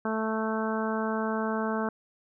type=harmonic tone; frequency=220 Hz; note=A3; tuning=in tune; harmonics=1 / 2 / 3 / 4 / 5 / 6 / 7; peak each=-30 / -33 / -35 / -36 / -37 / -38 / -38 dBFS; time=0.05-1.89 s; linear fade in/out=2 ms; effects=none